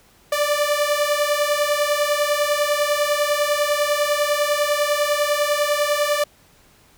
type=beating tone pair; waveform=sawtooth; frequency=583 / 593 Hz; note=D5 / D5; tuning=-13 / +17 cents; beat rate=10 Hz; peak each=-17 dBFS; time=0.32-6.24 s; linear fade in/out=5 ms; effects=pink hiss -54 dBFS RMS until 6.97 s